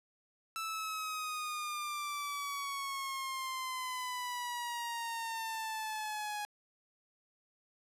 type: exponential sweep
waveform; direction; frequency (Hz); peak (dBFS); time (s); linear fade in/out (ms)
sawtooth; down; 1323 to 831; -33; 0.56-6.45; 0
effects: resampled to 32000 Hz + 12-bit